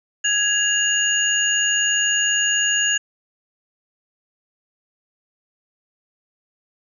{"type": "tone cluster", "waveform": "sine", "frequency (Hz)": [1659, 2824, 6780], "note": ["G#6", "F7", "G#8"], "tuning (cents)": [-2, 19, 35], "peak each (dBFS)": -21, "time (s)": [0.24, 2.98], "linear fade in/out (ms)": 10, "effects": []}